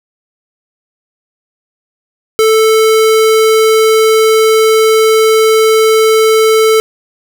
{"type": "tone", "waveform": "square", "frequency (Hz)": 440, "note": "A4", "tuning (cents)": 0, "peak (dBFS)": -6, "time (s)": [2.39, 6.8], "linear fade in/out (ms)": 0, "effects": []}